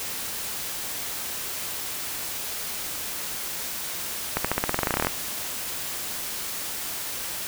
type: accelerating click train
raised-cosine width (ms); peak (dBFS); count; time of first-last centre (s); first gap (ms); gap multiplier
0.5; -7; 17; 4.37-5.07; 76; 0.92
effects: white hiss -32 dBFS RMS until 7.47 s